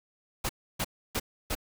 pink noise bursts, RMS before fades -30 dBFS, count 4, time 0.44-1.552 s, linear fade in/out 10 ms, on 53 ms, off 300 ms, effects none

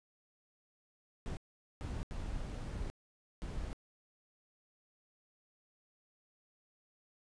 brown noise bursts at uneven times, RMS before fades -40 dBFS, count 4, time 1.26-1.37 / 1.81-2.03 / 2.11-2.9 / 3.42-3.73 s, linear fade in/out 0 ms, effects resampled to 22050 Hz

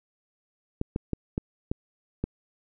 clicks, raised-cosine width 3 ms, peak -14 dBFS, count 6, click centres 0.814 / 0.961 / 1.133 / 1.379 / 1.715 / 2.24 s, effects none

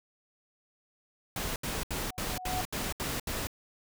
pink noise bursts, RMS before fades -34 dBFS, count 8, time 1.36-3.471 s, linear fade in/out 2 ms, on 200 ms, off 73 ms
sine tone with exponential growth, 736 Hz, F#5, 9 cents flat, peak -29 dBFS, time 1.92-2.61 s, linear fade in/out 5 ms, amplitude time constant 150 ms
effects none

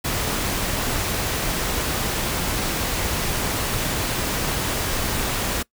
pink noise, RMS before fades -24 dBFS, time 0.04-5.63 s, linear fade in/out 10 ms, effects noise-tail reverb RT60 0.1 s tail -22 dB re dry

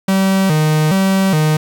45% pulse tone with vibrato, 172.3 Hz, F3, 23 cents flat, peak -11 dBFS, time 0.08-1.57 s, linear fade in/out 5 ms, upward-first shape square, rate 1.2 Hz, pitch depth 190 cents each way, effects 7-bit

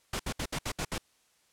pink noise bursts, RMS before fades -33 dBFS, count 7, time 0.13-0.981 s, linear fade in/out 5 ms, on 65 ms, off 66 ms, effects white hiss -68 dBFS RMS until 1.52 s + low-pass 10000 Hz 12 dB/octave

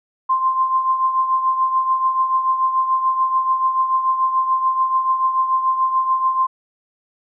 sine tone with tremolo, 1046.5 Hz, C6, in tune, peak -12 dBFS, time 0.29-6.47 s, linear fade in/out 10 ms, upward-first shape triangle, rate 6.9 Hz, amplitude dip 65%, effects none

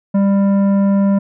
sine tone with tanh clipping, 198.1 Hz, G3, 18 cents sharp, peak -12 dBFS, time 0.14-1.19 s, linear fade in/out 10 ms, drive 11 dB, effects none

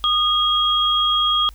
sine tone pair together, 1230 / 3277 Hz, D#6 / G#7, -20 / -24 cents, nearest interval octave + perfect fourth, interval 1696 cents, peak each -19 / -17 dBFS, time 0.04-1.49 s, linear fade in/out 0 ms, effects added 50 Hz sine -38 dBFS peak until 1.54 s + white hiss -54 dBFS RMS until 1.54 s

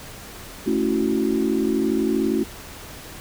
sine chord, F# minor seventh, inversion first, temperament equal, 220 / 277.2 / 329.6 / 370 Hz, A3 / C#4 / E4 / F#4, 0 / 0 / 0 / 0 cents, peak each -24 dBFS, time 0.66-2.44 s, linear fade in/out 10 ms, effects pink hiss -39 dBFS RMS until 3.2 s

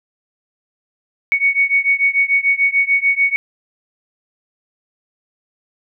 sine beating tone pair, 2225 / 2231.8 Hz, C#7 / C#7, +6 / +11 cents, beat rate 6.8 Hz, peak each -15 / -16 dBFS, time 1.32-3.36 s, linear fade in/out 0 ms, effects none

